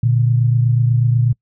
sine tone pair together, 118.01 / 146.2 Hz, A#2 / D3, +22 / -7 cents, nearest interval major third, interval 371 cents, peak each -12 / -19 dBFS, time 0.03-1.33 s, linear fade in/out 5 ms, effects noise-tail reverb RT60 0.1 s tail -25 dB re dry

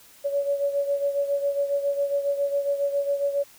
sine beating tone pair, 563 / 570.3 Hz, C#5 / C#5, +27 / +49 cents, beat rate 7.3 Hz, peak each -23 / -29 dBFS, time 0.24-3.44 s, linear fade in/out 20 ms, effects white hiss -52 dBFS RMS until 3.58 s

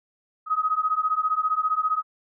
sine beating tone pair, 1255 / 1270 Hz, D#6 / D#6, +15 / +35 cents, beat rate 15 Hz, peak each -24 dBFS, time 0.46-2.03 s, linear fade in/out 50 ms, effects none

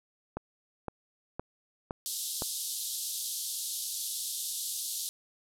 click train, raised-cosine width 1 ms, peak -20 dBFS, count 5, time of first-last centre 0.37-2.421 s, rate 1.95 Hz
white band-pass noise, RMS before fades -36 dBFS, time 2.06-5.09 s, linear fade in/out 0 ms, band 3400 to 13000 Hz, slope 48 dB/octave
effects none

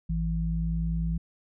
sine tone pair together, 55.11 / 164.81 Hz, A1 / E3, +3 / 0 cents, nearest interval octave + perfect fifth, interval 1897 cents, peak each -28 dBFS, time 0.09-1.18 s, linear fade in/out 10 ms, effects none

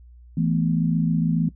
sine chord, E suspended fourth, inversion none, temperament equal, 164.81 / 220 / 246.9 Hz, E3 / A3 / B3, 0 / 0 / 0 cents, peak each -20 / -25 / -26 dBFS, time 0.37-1.49 s, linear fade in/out 5 ms, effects noise-tail reverb RT60 0.1 s tail -17 dB re dry + added 60 Hz sine -44 dBFS peak until 1.55 s

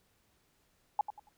sine tone with echo, 839 Hz, G#5, 17 cents sharp, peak -24 dBFS, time 0.99-1.01 s, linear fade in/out 2 ms, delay 93 ms, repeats 3, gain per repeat -11 dB, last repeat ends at 1.289 s, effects pink hiss -72 dBFS RMS until 1.37 s

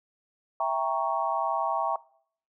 sine chord, E diminished seventh, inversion none, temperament equal with one note detuned, 659.3 / 790.8 / 932.3 / 1108.7 Hz, E5 / G5 / Bb5 / Db6, 0 / +15 / 0 / 0 cents, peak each -30 dBFS, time 0.6-1.96 s, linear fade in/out 2 ms, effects noise-tail reverb RT60 0.6 s tail -22 dB re dry

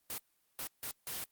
white noise bursts at uneven times, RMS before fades -40 dBFS, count 4, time 0.1-0.18 / 0.59-0.67 / 0.83-0.91 / 1.07-1.24 s, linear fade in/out 0 ms, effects white hiss -75 dBFS RMS until 1.31 s + Opus 24 kbps

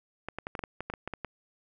clicks, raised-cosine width 0.5 ms, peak -20 dBFS, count 12, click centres 0.286 / 0.386 / 0.469 / 0.552 / 0.592 / 0.638 / 0.806 / 0.9 / 0.938 / 1.076 / 1.137 / 1.247 s, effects none

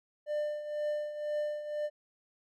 triangle tone with tremolo, 597 Hz, D5, 28 cents sharp, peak -27 dBFS, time 0.26-1.9 s, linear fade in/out 50 ms, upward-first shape triangle, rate 2 Hz, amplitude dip 70%, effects none

